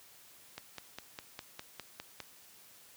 click train, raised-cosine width 0.2 ms, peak -24 dBFS, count 9, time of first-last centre 0.58-2.203 s, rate 4.93 Hz, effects white hiss -58 dBFS RMS until 2.96 s + high-pass 60 Hz 12 dB/octave

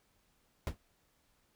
brown noise with exponential decay, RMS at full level -28 dBFS, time 0.67-0.77 s, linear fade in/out 1 ms, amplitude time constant 21 ms, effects pink hiss -73 dBFS RMS until 1.55 s

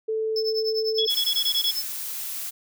sine tone, 440 Hz, A4, in tune, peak -23 dBFS, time 0.08-1.07 s, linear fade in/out 10 ms
triangle tone with tremolo, 5260 Hz, E8, 5 cents flat, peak -22 dBFS, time 0.36-1.83 s, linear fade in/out 2 ms, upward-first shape triangle, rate 10 Hz, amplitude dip 100%
sine tone bursts, 3364 Hz, G#7, 22 cents sharp, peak -21 dBFS, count 8, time 0.98-1.711 s, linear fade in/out 5 ms, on 73 ms, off 21 ms
blue noise, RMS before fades -32 dBFS, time 1.09-2.51 s, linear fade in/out 20 ms
effects none

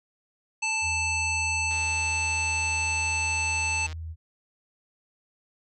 harmonic tone, 880 Hz, A5, in tune, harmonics 1 / 3 / 5 / 7 / 9, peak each -33 / -26 / -38 / -35 / -36 dBFS, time 0.62-3.87 s, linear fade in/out 10 ms
sine tone with vibrato, 81 Hz, E2, 30 cents flat, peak -33 dBFS, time 0.81-4.16 s, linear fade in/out 50 ms, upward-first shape sine, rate 4.5 Hz, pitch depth 10 cents each way
click train, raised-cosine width 0.2 ms, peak -26 dBFS, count 347, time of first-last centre 1.71-3.928 s, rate 156 Hz
effects none

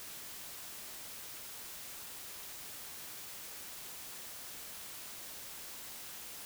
silence, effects white hiss -47 dBFS RMS until 6.45 s

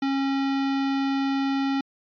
square tone, 272.9 Hz, C#4, 27 cents flat, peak -23 dBFS, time 0.02-1.81 s, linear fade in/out 5 ms, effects resampled to 11025 Hz

